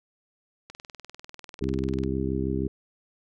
click train, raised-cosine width 0.2 ms, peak -24 dBFS, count 28, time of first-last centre 0.7-2.037 s, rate 20.2 Hz
harmonic tone, 66.3 Hz, C2, 23 cents sharp, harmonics 1 / 2 / 3 / 4 / 5 / 6, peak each -32 / -32 / -32 / -32 / -32 / -32 dBFS, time 1.61-2.68 s, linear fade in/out 5 ms
effects none

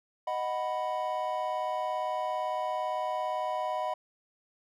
triangle chord, B major, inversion first, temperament equal, 622.3 / 740 / 987.8 Hz, D#5 / F#5 / B5, 0 / 0 / 0 cents, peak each -32 dBFS, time 0.27-3.94 s, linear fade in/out 5 ms, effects none

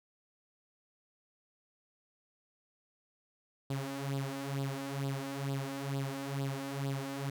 sawtooth tone with flanger, 137.5 Hz, C#3, 14 cents flat, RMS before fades -37 dBFS, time 3.7-7.3 s, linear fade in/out 5 ms, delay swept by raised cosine 0.23 to 3.93 ms, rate 2.2 Hz, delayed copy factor +0.7, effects none

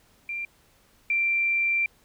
sine tone pair in turn, 2373 / 2358 Hz, D7 / D7, +17 / +6 cents, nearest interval unison, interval 11 cents, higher first, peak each -29 / -21 dBFS, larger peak second, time 0.29-0.45 / 1.1-1.86 s, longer second, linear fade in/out 2 ms, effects pink hiss -61 dBFS RMS until 2.04 s

